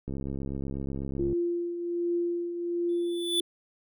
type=click train; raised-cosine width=3 ms; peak=-22 dBFS; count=86; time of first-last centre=0.08-1.328 s; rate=68.1 Hz
type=tone with tremolo; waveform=sine; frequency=345.8 Hz; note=F4; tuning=17 cents flat; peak=-24 dBFS; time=1.19-3.41 s; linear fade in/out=5 ms; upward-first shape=triangle; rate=1.3 Hz; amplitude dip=60%
type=tone with exponential growth; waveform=square; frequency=3477 Hz; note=A7; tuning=21 cents flat; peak=-23 dBFS; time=2.89-3.4 s; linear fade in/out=1 ms; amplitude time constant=110 ms
effects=none